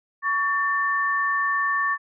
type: tone pair together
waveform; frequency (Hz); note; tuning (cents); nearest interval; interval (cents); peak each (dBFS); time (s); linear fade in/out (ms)
sine; 1125 / 1785.8; C#6 / A6; +25 / +25; minor sixth; 800; -23; 0.22-1.98; 50
effects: none